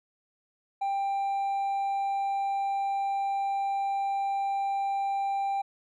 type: tone with hard clipping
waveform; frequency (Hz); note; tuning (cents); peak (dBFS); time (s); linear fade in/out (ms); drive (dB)
sine; 790; G5; +13; -27; 0.81-5.62; 10; 2
effects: none